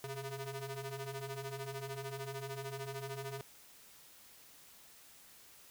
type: ring-modulated tone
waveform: sawtooth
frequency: 272.7 Hz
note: C#4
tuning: 28 cents flat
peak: -34 dBFS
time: 0.04-3.41 s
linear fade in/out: 0 ms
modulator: 143 Hz
effects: white hiss -59 dBFS RMS until 5.7 s